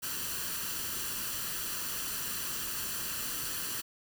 white noise with comb filter, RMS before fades -36 dBFS, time 0.02-3.82 s, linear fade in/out 20 ms, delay 0.68 ms, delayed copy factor +0.6, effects none

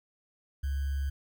sine tone with sample-and-hold, 69.3 Hz, C#2, in tune, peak -28 dBFS, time 0.63-1.1 s, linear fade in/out 10 ms, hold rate 1575 Hz, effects none

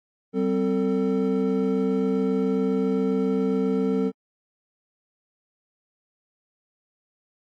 triangle tone cluster, 192.6 / 260 / 446.5 Hz, G3 / C4 / A4, -30 / -11 / +25 cents, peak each -23 dBFS, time 0.33-4.12 s, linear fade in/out 50 ms, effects AAC 48 kbps

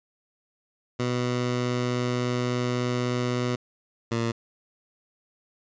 15% pulse tone pair in turn, 123.47 / 116.07 Hz, B2 / A#2, 0 / -7 cents, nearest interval minor second, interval 107 cents, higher first, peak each -18 dBFS, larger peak neither, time 0.99-3.56 / 4.11-4.32 s, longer first, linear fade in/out 10 ms, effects resampled to 16000 Hz

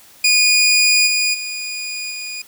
20% pulse tone with level steps, 2456 Hz, D#7, 23 cents flat, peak -6 / -10 / -19 / -21 dBFS, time 0.24-2.42 s, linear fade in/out 5 ms, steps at 1.06 / 1.33 / 2.1 s, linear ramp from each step 20 ms, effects white hiss -46 dBFS RMS until 2.47 s

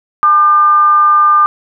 sine tone with frequency modulation, 1200 Hz, D6, 37 cents sharp, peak -5 dBFS, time 0.23-1.46 s, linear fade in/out 0 ms, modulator 350 Hz, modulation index 0.25, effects none

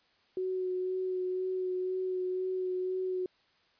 sine tone with vibrato, 370 Hz, F#4, in tune, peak -30 dBFS, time 0.37-3.26 s, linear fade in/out 2 ms, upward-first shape sine, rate 2 Hz, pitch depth 15 cents each way, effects white hiss -68 dBFS RMS until 3.79 s + resampled to 11025 Hz

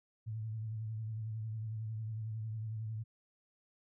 sine tone with vibrato, 110 Hz, A2, in tune, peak -37 dBFS, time 0.26-3.04 s, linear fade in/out 20 ms, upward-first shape triangle, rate 11 Hz, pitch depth 57 cents each way, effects none

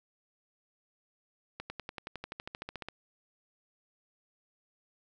accelerating click train, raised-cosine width 0.3 ms, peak -23 dBFS, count 17, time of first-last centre 1.6-2.886 s, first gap 100 ms, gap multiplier 0.97, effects none

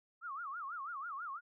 sine tone with vibrato, 1240 Hz, D#6, 6 cents flat, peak -40 dBFS, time 0.21-1.41 s, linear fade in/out 50 ms, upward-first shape sine, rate 6.1 Hz, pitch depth 250 cents each way, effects none

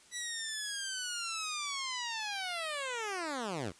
10% pulse linear sweep, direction down, 1968 to 73.42 Hz, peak -27 dBFS, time 0.11-3.73 s, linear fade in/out 50 ms, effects white hiss -60 dBFS RMS until 3.79 s + resampled to 22050 Hz

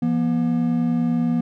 triangle tone pair together, 169.71 / 240 Hz, F3 / B3, -49 / -49 cents, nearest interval tritone, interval 600 cents, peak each -21 / -17 dBFS, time 0.02-1.41 s, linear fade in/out 5 ms, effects none

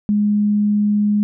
sine tone, 207.7 Hz, G#3, in tune, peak -13 dBFS, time 0.09-1.23 s, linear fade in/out 0 ms, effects none

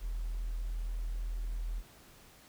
triangle tone with tanh clipping, 41.07 Hz, E1, 6 cents flat, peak -33 dBFS, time 0-1.83 s, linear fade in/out 50 ms, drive 4 dB, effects pink hiss -58 dBFS RMS until 2.48 s

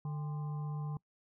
harmonic tone with a mistuned harmonic, 148.7 Hz, D3, 22 cents sharp, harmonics 1 / 3 / 5 / 7 / 8, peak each -35 / -55 / -52 / -53 / -64 dBFS, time 0.05-0.97 s, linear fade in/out 2 ms, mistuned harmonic 5, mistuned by +120 cents, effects noise-tail reverb RT60 0.1 s tail -24 dB re dry

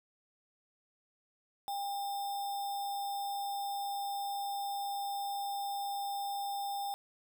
sine tone with sample-and-hold, 801 Hz, G5, 37 cents sharp, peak -34 dBFS, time 1.68-6.94 s, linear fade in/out 0 ms, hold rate 4410 Hz, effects none

